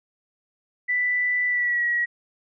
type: tone with pitch glide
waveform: sine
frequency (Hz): 1981 to 1913.5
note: B6 to A#6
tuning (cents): +5 to +45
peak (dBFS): -20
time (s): 0.88-2.06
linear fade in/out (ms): 20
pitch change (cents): -60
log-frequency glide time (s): 1.47-1.84
effects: none